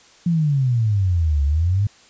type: exponential two-way sweep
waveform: sine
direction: down then up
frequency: 176.1 to 69.3 to 106.4 Hz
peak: -15 dBFS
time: 0.26-1.87 s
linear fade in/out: 5 ms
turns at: 1.44 s
effects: white hiss -50 dBFS RMS until 2.09 s + resampled to 16000 Hz